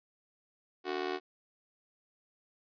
sawtooth tone with amplitude modulation, 369.5 Hz, F#4, 2 cents flat, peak -25 dBFS, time 0.84-1.2 s, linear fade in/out 50 ms, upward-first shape sine, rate 79 Hz, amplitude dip 90%, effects resampled to 11025 Hz

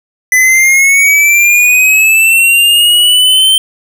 square linear sweep, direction up, 2000 to 3122 Hz, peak -5 dBFS, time 0.32-3.58 s, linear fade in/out 2 ms, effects none

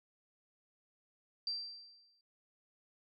sine tone with exponential decay, 4700 Hz, D8, 1 cent sharp, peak -33 dBFS, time 1.47-2.21 s, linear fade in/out 2 ms, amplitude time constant 160 ms, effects none

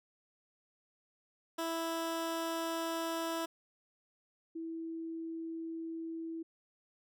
15% pulse / sine tone pair in turn, 329.6 / 327.5 Hz, E4 / E4, 0 / -11 cents, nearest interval unison, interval 11 cents, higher first, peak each -28 / -38 dBFS, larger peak first, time 1.58-3.46 / 4.55-6.43 s, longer neither, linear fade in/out 10 ms, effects none

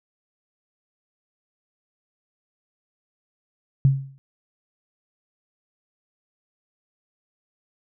sine tone with exponential decay, 135.9 Hz, C#3, 34 cents flat, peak -10 dBFS, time 3.85-4.18 s, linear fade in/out 0 ms, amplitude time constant 70 ms, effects none

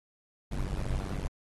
brown noise with amplitude modulation, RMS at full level -29 dBFS, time 0.51-1.28 s, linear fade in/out 10 ms, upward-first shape sine, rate 96.3 Hz, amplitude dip 95%, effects AAC 32 kbps

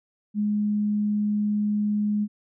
sine tone, 208.7 Hz, G#3, 9 cents sharp, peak -21 dBFS, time 0.34-2.28 s, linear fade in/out 50 ms, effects none

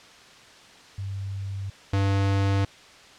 sine / square tone pair in turn, 98 / 98.41 Hz, G2 / G2, 0 / +7 cents, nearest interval unison, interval 7 cents, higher second, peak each -29 / -21 dBFS, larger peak second, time 0.98-1.7 / 1.93-2.65 s, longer neither, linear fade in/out 5 ms, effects white hiss -49 dBFS RMS until 3.18 s + low-pass 5000 Hz 12 dB/octave

